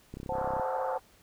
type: click train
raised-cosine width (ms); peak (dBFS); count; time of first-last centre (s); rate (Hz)
3; -27; 16; 0.14-0.597; 32.8
type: chord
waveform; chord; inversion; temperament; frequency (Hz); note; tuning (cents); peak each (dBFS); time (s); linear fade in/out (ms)
sine; F# diminished; second; equal; 523.3 / 740 / 880; C5 / F#5 / A5; 0 / 0 / 0; -33 / -36 / -34; 0.29-0.98; 5
type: band-pass noise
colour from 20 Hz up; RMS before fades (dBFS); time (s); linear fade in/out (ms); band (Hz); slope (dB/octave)
pink; -38; 0.32-1; 50; 490 to 1400; 48
effects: pink hiss -61 dBFS RMS until 1.22 s